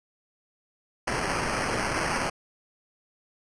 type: noise with sample-and-hold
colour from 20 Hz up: violet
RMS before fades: -28 dBFS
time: 1.07-2.3 s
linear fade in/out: 10 ms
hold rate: 3675 Hz
effects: resampled to 22050 Hz